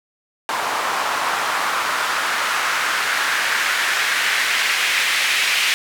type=noise with band-pass filter sweep; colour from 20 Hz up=white; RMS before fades=-20 dBFS; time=0.49-5.74 s; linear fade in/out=0 ms; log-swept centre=950 to 2400 Hz; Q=1.8; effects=none